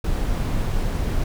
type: noise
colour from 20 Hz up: brown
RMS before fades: -22 dBFS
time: 0.04-1.24 s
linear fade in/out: 5 ms
effects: none